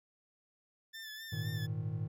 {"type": "tone with vibrato", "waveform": "20% pulse", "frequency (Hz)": 1760, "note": "A6", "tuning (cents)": 0, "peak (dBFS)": -39, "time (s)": [0.93, 1.67], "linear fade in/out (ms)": 20, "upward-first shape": "sine", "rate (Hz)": 3.9, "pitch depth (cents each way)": 41}
{"type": "chord", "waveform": "triangle", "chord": "Ab suspended second", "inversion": "none", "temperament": "equal", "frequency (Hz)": [103.83, 116.54, 155.56], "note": ["Ab2", "Bb2", "Eb3"], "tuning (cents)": [0, 0, 0], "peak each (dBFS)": -37, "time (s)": [1.32, 2.08], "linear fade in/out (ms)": 10}
{"effects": []}